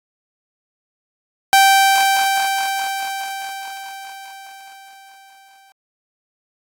sawtooth tone with exponential decay, 780 Hz, G5, 9 cents flat, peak -4 dBFS, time 1.53-5.72 s, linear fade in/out 0 ms, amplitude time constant 910 ms, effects AAC 64 kbps

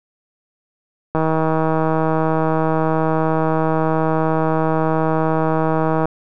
click train, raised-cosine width 1 ms, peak -5 dBFS, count 781, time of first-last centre 1.15-6.056 s, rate 159 Hz, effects none

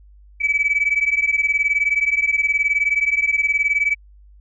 sine beating tone pair, 2284 / 2303 Hz, D7 / D7, -49 / -34 cents, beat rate 19 Hz, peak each -18 dBFS, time 0.4-3.95 s, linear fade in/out 20 ms, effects tanh soft clip ceiling -9 dBFS + added 50 Hz sine -44 dBFS peak until 4.4 s

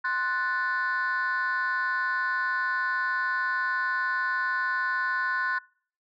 sine chord, F# diminished, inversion second, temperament equal, 1046.5 / 1480 / 1760 Hz, C6 / F#6 / A6, 0 / 0 / 0 cents, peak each -29 / -26 / -30 dBFS, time 0.04-5.59 s, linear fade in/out 10 ms, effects noise-tail reverb RT60 0.5 s tail -25 dB re dry + tanh soft clip ceiling -20 dBFS

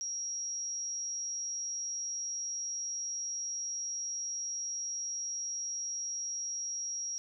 sine tone with amplitude modulation, 5650 Hz, F8, 19 cents sharp, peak -32 dBFS, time 0.01-7.18 s, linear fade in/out 0 ms, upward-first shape sine, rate 200 Hz, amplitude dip 50%, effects none

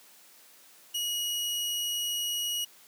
sawtooth tone, 2902 Hz, F#7, 34 cents flat, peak -26 dBFS, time 0.94-2.65 s, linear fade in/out 10 ms, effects white hiss -56 dBFS RMS until 2.87 s + high-pass 200 Hz 12 dB/octave

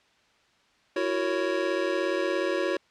square chord, F# dominant seventh, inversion third, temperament just, 333 / 370 / 462.5 / 555 Hz, E4 / F#4 / A#4 / C#5, +18 / 0 / -14 / +2 cents, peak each -32 / -30 / -36 / -30 dBFS, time 0.96-2.77 s, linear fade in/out 5 ms, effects white hiss -63 dBFS RMS until 2.9 s + low-pass 4000 Hz 12 dB/octave

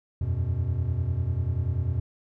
triangle chord, E suspended second, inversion none, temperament equal, 82.41 / 92.5 / 123.47 Hz, E2 / F#2 / B2, 0 / 0 / 0 cents, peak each -27 / -26 / -27 dBFS, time 0.21-2 s, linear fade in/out 5 ms, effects none

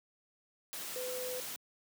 sine tone in noise, 504 Hz, B4, 35 cents sharp, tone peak -38 dBFS, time 0.96-1.4 s, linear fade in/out 0 ms, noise white, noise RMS -42 dBFS, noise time 0.73-1.56 s, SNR +1 dB, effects high-pass 150 Hz 12 dB/octave

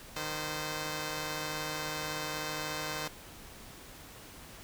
5% pulse tone pair together, 153.47 / 517 Hz, D#3 / C5, -23 / -21 cents, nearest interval octave + major sixth, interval 2102 cents, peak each -26 dBFS, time 0.16-3.08 s, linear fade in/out 5 ms, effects pink hiss -50 dBFS RMS until 4.63 s

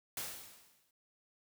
white noise with exponential decay, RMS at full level -38 dBFS, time 0.17-0.91 s, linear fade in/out 2 ms, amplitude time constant 160 ms, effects none

